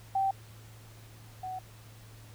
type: tone pair in turn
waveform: sine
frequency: 777 / 745.7 Hz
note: G5 / F#5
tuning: -16 / +13 cents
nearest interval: minor second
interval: 71 cents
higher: first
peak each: -25 / -35 dBFS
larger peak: first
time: 0.15-0.31 / 1.43-1.59 s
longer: neither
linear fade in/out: 5 ms
effects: added 110 Hz sine -50 dBFS peak until 2.34 s + pink hiss -56 dBFS RMS until 2.34 s